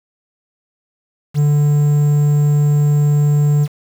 triangle tone with quantisation, 146.83 Hz, D3, in tune, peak -8 dBFS, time 1.34-3.68 s, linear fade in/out 50 ms, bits 6, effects none

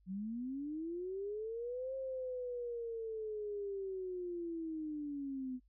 sine linear two-way sweep, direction up then down, 180 to 534 to 250.1 Hz, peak -38 dBFS, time 0.06-5.6 s, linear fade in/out 50 ms, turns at 1.95 s, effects noise-tail reverb RT60 0.1 s tail -24 dB re dry + added 50 Hz sine -66 dBFS peak until 5.68 s

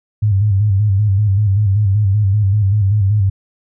sine tone with vibrato, 101.4 Hz, G#2, 41 cents flat, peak -10 dBFS, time 0.22-3.3 s, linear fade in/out 10 ms, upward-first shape square, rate 5.2 Hz, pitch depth 77 cents each way, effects none

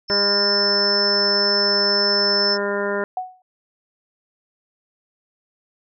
sine tone, 5300 Hz, E8, 9 cents sharp, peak -17 dBFS, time 0.08-2.58 s, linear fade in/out 50 ms
harmonic tone, 201.9 Hz, G#3, 49 cents flat, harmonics 1 / 2 / 3 / 4 / 5 / 6 / 7 / 8 / 9, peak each -30 / -24 / -26 / -38 / -30 / -41 / -29 / -34 / -31 dBFS, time 0.1-3.04 s, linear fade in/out 0 ms
sine tone with exponential decay, 740 Hz, F#5, in tune, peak -19 dBFS, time 3.17-3.42 s, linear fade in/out 2 ms, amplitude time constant 53 ms
effects none

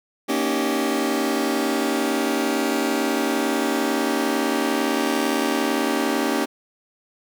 sawtooth chord, Eb dominant seventh, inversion second, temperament just, 233.3 / 280 / 311.1 / 388.9 Hz, Bb3 / Db4 / Eb4 / G4, +2 / +18 / 0 / -14 cents, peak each -23 / -20 / -23 / -22 dBFS, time 0.28-6.46 s, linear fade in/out 20 ms, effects none

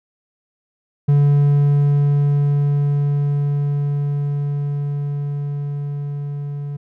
triangle tone with level ramp, 143.7 Hz, D3, 37 cents flat, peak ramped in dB -8 to -22 dBFS, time 1.08-6.77 s, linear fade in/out 10 ms, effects none

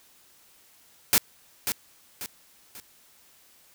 white noise with echo, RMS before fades -19 dBFS, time 1.13-1.18 s, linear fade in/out 0 ms, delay 540 ms, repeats 3, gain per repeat -8 dB, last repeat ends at 2.8 s, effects white hiss -58 dBFS RMS until 3.74 s

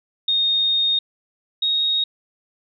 sine tone pair in turn, 3699 / 3751 Hz, A#7 / A#7, -14 / +10 cents, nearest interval unison, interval 24 cents, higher second, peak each -16 / -17 dBFS, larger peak first, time 0.28-0.99 / 1.62-2.04 s, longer first, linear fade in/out 5 ms, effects none

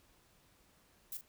violet noise with echo, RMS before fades -42 dBFS, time 1.12-1.17 s, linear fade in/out 2 ms, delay 41 ms, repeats 1, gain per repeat -10 dB, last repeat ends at 1.211 s, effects pink hiss -68 dBFS RMS until 1.28 s

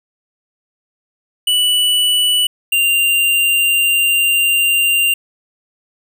square tone pair in turn, 2960 / 2784 Hz, F#7 / F7, 0 / -6 cents, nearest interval minor second, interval 106 cents, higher first, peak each -12 dBFS, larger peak neither, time 1.47-2.47 / 2.72-5.14 s, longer second, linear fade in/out 5 ms, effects none

